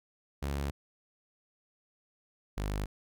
sawtooth tone pair in turn, 70.2 / 50.49 Hz, C#2 / G#1, +22 / -48 cents, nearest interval tritone, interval 570 cents, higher first, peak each -28 dBFS, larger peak neither, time 0.42-0.71 / 2.57-2.86 s, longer neither, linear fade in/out 10 ms, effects none

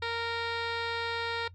15% pulse tone with low-pass filter, 464 Hz, A#4, 8 cents flat, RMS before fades -33 dBFS, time 0.02-1.48 s, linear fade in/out 5 ms, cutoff 3400 Hz, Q 7.9, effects noise-tail reverb RT60 0.1 s tail -21 dB re dry + added 89 Hz sine -48 dBFS peak until 1.54 s

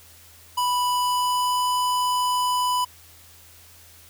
square tone with pitch glide, 987.8 to 994.7 Hz, B5 to B5, 0 to +12 cents, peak -21 dBFS, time 0.57-2.85 s, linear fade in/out 10 ms, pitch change +12 cents, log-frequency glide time 0.81-1.65 s, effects added 84 Hz sine -54 dBFS peak until 4.09 s + white hiss -50 dBFS RMS until 4.09 s

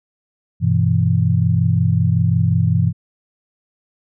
sine chord, E minor, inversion first, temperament equal, 98 / 123.47 / 164.81 Hz, G2 / B2 / E3, 0 / 0 / 0 cents, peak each -17 dBFS, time 0.6-2.93 s, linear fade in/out 50 ms, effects none

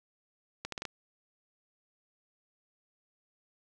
accelerating click train, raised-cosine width 0.2 ms, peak -19 dBFS, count 5, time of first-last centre 0.65-0.853 s, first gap 73 ms, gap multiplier 0.76, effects none

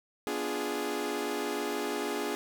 sawtooth chord, B diminished seventh, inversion none, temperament equal, 246.9 / 293.7 / 349.2 / 415.3 Hz, B3 / D4 / F4 / Ab4, 0 / 0 / 0 / 0 cents, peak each -36 / -33 / -34 / -30 dBFS, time 0.27-2.35 s, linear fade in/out 0 ms, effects none

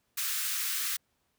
white high-pass noise, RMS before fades -32 dBFS, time 0.17-0.97 s, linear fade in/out 10 ms, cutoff 1200 Hz, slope 48 dB/octave, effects pink hiss -75 dBFS RMS until 1.38 s + high-pass 60 Hz 12 dB/octave

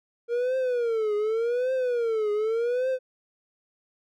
triangle tone with vibrato, 466.2 Hz, A#4, in tune, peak -21 dBFS, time 0.28-2.99 s, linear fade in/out 50 ms, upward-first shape triangle, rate 0.86 Hz, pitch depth 210 cents each way, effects none

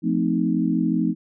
sine chord, F dominant seventh, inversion none, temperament equal with one note detuned, 174.61 / 220 / 257.9 / 311.1 Hz, F3 / A3 / C4 / Eb4, 0 / 0 / -25 / 0 cents, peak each -24 dBFS, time 0.02-1.15 s, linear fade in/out 50 ms, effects none

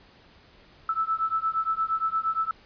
sine beating tone pair, 1310 / 1318.6 Hz, E6 / E6, -11 / 0 cents, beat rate 8.6 Hz, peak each -27 dBFS, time 0.89-2.51 s, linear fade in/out 2 ms, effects pink hiss -55 dBFS RMS until 2.65 s + resampled to 11025 Hz

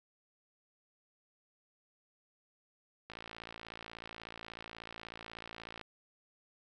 click train, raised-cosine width 0.3 ms, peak -29 dBFS, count 154, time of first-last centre 3.1-5.813 s, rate 56.4 Hz, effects none

